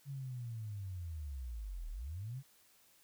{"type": "linear two-way sweep", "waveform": "sine", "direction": "down then up", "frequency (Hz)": [142.1, 36.45, 142.1], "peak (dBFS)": -40, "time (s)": [0.05, 2.43], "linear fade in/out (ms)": 50, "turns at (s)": 1.9, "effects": ["white hiss -67 dBFS RMS until 3.03 s"]}